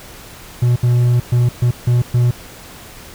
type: tone bursts at uneven times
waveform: triangle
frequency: 121.7 Hz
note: B2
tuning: 25 cents flat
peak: -8 dBFS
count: 6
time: 0.62-0.76 / 0.83-1.2 / 1.32-1.49 / 1.62-1.71 / 1.87-2.02 / 2.14-2.31 s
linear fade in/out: 5 ms
effects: pink hiss -37 dBFS RMS until 3.14 s